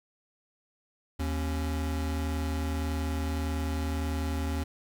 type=tone pair together; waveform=square; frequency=77.9 / 275.4 Hz; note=D#2 / C#4; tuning=+3 / -11 cents; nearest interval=octave + minor seventh; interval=2186 cents; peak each=-30 / -37 dBFS; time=1.19-4.64 s; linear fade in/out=10 ms; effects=11-bit